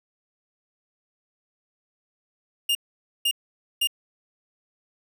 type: tone bursts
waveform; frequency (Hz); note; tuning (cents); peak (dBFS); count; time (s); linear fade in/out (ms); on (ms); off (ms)
45% pulse; 2828; F7; +21; -20; 3; 2.69-3.873; 5; 61; 500
effects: none